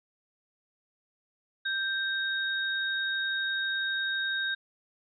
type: tone pair together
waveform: sine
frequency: 1573 / 3741 Hz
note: G6 / A#7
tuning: +6 / +5 cents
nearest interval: octave + minor third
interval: 1499 cents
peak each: -29 / -33 dBFS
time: 1.65-4.55 s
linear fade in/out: 10 ms
effects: none